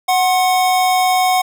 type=tone pair together; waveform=square; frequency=739.6 / 1067 Hz; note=F#5 / C6; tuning=-1 / +34 cents; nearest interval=tritone; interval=635 cents; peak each=-13 / -22 dBFS; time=0.08-1.42 s; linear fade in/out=10 ms; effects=none